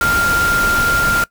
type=tone in noise; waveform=sine; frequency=1395 Hz; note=F6; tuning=2 cents flat; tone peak=-13 dBFS; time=0.01-1.24 s; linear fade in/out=2 ms; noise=pink; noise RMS=-21 dBFS; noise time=0.01-1.24 s; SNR=+5 dB; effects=noise-tail reverb RT60 0.1 s tail -20 dB re dry